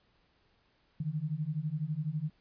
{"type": "beating tone pair", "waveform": "sine", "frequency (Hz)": [146.83, 158.83], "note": ["D3", "D#3"], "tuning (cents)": [0, 36], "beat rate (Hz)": 12, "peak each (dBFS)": [-35, -34], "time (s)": [1, 2.3], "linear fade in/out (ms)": 5, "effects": ["pink hiss -70 dBFS RMS until 2.4 s", "resampled to 11025 Hz"]}